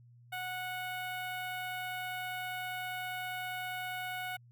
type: tone with notch filter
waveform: 15% pulse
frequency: 735 Hz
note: F#5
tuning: 12 cents flat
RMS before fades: -39 dBFS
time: 0.32-4.37 s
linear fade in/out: 10 ms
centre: 6500 Hz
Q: 0.94
effects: added 120 Hz sine -56 dBFS peak until 4.51 s